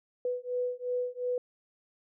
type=beating tone pair; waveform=sine; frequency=493.9 / 496.7 Hz; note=B4 / B4; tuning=0 / +10 cents; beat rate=2.8 Hz; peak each=-33 / -33 dBFS; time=0.25-1.38 s; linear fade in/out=2 ms; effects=none